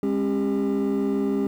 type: tone cluster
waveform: triangle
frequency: 203.9 / 270.7 / 399 Hz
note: G#3 / C#4 / G4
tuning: -32 / -41 / +31 cents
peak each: -23 / -22 / -23 dBFS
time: 0.03-1.47 s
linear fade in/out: 2 ms
effects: tanh soft clip ceiling -14 dBFS + 9-bit